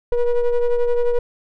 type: ring-modulated tone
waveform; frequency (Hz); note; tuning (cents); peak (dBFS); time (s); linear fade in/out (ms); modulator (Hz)
triangle; 242.7; B3; -30; -9; 0.12-1.19; 5; 237
effects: none